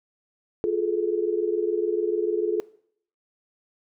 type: tone cluster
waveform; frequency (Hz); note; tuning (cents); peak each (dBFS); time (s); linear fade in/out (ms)
sine; 349.3 / 416.2 / 436.2; F4 / G#4 / A4; 0 / +4 / -15; -26; 0.64-2.6; 0
effects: noise-tail reverb RT60 0.6 s tail -20 dB re dry